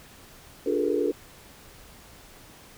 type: tone cluster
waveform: sine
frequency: 293.4 / 356.1 / 405.8 / 433.8 / 479.2 Hz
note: D4 / F4 / G#4 / A4 / A#4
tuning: -2 / +34 / -40 / -25 / +48 cents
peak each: -29 / -29 / -31 / -27 / -29 dBFS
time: 0.66-1.12 s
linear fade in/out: 5 ms
effects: pink hiss -50 dBFS RMS until 2.77 s